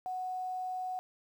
sine tone with quantisation, 740 Hz, F#5, in tune, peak -34 dBFS, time 0.06-0.99 s, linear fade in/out 0 ms, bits 10, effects none

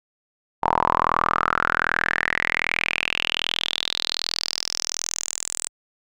sawtooth tone with band-pass filter sweep, 41.29 Hz, E1, 4 cents sharp, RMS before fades -24 dBFS, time 0.62-5.69 s, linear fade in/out 20 ms, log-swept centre 900 to 8200 Hz, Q 6.4, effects none

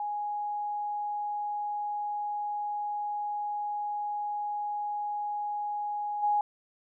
sine tone with level steps, 830 Hz, G#5, 1 cent flat, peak -30 / -23 dBFS, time 0-6.41 s, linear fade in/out 2 ms, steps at 6.22 s, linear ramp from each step 20 ms, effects none

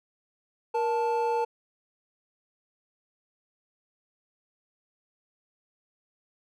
triangle tone pair together, 470.6 / 880 Hz, A#4 / A5, +16 / 0 cents, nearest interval major seventh, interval 1084 cents, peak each -25 dBFS, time 0.74-1.45 s, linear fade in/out 10 ms, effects none

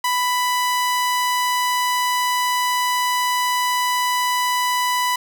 sawtooth tone, 992 Hz, B5, 7 cents sharp, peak -14 dBFS, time 0.04-5.16 s, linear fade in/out 5 ms, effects none

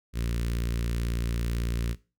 sawtooth tone with notch filter, 58.1 Hz, A#1, 5 cents flat, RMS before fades -29 dBFS, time 0.13-1.96 s, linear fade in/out 50 ms, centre 780 Hz, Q 0.55, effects noise-tail reverb RT60 0.3 s tail -18 dB re dry

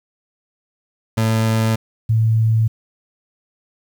30% pulse / sine tone pair in turn, 111.5 / 111.5 Hz, A2 / A2, +23 / +23 cents, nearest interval unison, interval 0 cents, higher neither, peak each -12 dBFS, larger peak neither, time 1.17-1.76 / 2.09-2.68 s, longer neither, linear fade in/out 10 ms, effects 8-bit

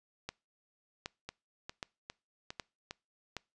two click trains, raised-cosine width 0.2 ms, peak -21 / -24 dBFS, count 5 / 5, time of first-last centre 0.29-3.367 / 1.29-2.909 s, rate 1.3 / 2.47 Hz, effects noise-tail reverb RT60 0.3 s tail -25 dB re dry + resampled to 22050 Hz

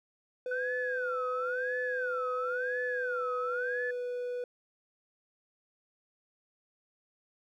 triangle tone with pitch glide, 502 to 492 Hz, B4 to B4, +28 to -7 cents, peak -31 dBFS, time 0.46-4.44 s, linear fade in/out 2 ms, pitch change -35 cents, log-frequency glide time 2.13-4.05 s
sine tone with vibrato, 1480 Hz, F#6, in tune, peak -33 dBFS, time 0.51-3.91 s, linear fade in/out 5 ms, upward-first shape sine, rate 0.97 Hz, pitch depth 270 cents each way
effects none

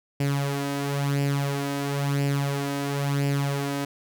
sawtooth tone with flanger, 140.8 Hz, C#3, 27 cents sharp, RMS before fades -26 dBFS, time 0.2-3.85 s, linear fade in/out 5 ms, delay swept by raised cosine 0.39 to 3.19 ms, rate 0.98 Hz, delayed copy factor +0.6, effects none

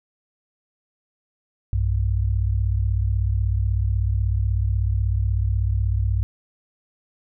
sine tone pair together, 61.74 / 98 Hz, B1 / G2, 0 / 0 cents, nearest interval minor sixth, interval 800 cents, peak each -21 dBFS, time 1.73-6.23 s, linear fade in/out 0 ms, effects none

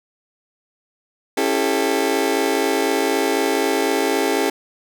30% pulse chord, A dominant seventh, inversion first, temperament just, 275 / 330 / 396 / 440 Hz, C#4 / E4 / G4 / A4, -14 / +2 / +18 / 0 cents, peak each -21 / -22 / -19 / -20 dBFS, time 1.37-4.5 s, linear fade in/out 5 ms, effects none

